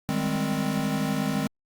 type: chord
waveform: square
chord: Ab major seventh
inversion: second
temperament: equal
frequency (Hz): 155.56 / 196 / 207.7 / 261.6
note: Eb3 / G3 / Ab3 / C4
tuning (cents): 0 / 0 / 0 / 0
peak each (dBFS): -31 / -33 / -30 / -30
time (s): 0.09-1.47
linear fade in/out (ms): 0
effects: Opus 48 kbps